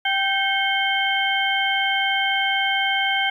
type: harmonic tone with a mistuned harmonic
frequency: 781 Hz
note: G5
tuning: 7 cents flat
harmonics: 1 / 2 / 3 / 4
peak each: -24 / -24 / -24 / -24 dBFS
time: 0.05-3.3 s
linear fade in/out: 5 ms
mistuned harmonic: 3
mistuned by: -130 cents
effects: 9-bit